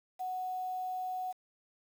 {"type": "tone with quantisation", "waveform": "sine", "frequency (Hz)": 740, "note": "F#5", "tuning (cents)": 0, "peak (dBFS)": -34, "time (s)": [0.19, 1.33], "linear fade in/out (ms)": 20, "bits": 9, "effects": []}